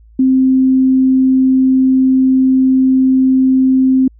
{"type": "tone", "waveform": "sine", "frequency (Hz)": 261.6, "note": "C4", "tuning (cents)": 0, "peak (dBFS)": -7, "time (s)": [0.19, 4.08], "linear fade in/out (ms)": 5, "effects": ["added 55 Hz sine -40 dBFS peak until 4.19 s"]}